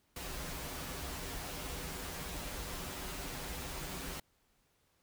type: noise with comb filter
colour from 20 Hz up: pink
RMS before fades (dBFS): -42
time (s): 0.16-4.2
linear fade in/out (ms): 5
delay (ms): 9.1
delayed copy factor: -0.65
effects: pink hiss -74 dBFS RMS until 5.02 s